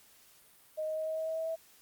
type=tone with pitch steps; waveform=sine; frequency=622.3 / 626.3 / 630.3 / 634.3 / 638.3 / 642.4 / 646.5 / 650.6 Hz; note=D#5 / D#5 / D#5 / D#5 / D#5 / E5 / E5 / E5; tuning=0 / +11 / +22 / +33 / +44 / -45 / -34 / -23 cents; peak=-32 dBFS; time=0.77-1.562 s; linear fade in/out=20 ms; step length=99 ms; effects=white hiss -61 dBFS RMS until 1.81 s + Opus 48 kbps